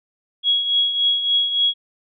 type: tone with tremolo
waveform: sine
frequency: 3323 Hz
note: G#7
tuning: in tune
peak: -13 dBFS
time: 0.43-1.74 s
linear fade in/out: 50 ms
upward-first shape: triangle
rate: 3.5 Hz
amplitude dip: 65%
effects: none